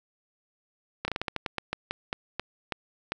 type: slowing click train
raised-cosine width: 0.3 ms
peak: -13 dBFS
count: 15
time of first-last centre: 1.05-3.12 s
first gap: 30 ms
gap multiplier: 1.22
effects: none